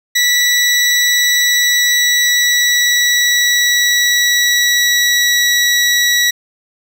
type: tone with pitch glide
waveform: 20% pulse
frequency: 1953 to 1936.2 Hz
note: B6 to B6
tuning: -20 to -35 cents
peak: -5 dBFS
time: 0.15-6.31 s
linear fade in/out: 10 ms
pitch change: -15 cents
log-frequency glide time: 1.34-5.49 s
effects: none